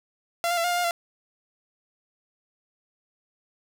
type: tone with pitch steps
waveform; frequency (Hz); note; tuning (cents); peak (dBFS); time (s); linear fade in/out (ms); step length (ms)
sawtooth; 684 / 701 / 674 / 708 / 702 / 708 / 685; F5 / F5 / E5 / F5 / F5 / F5 / F5; -36 / +6 / +38 / +23 / +9 / +23 / -34; -19; 0.44-0.909; 0; 67
effects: none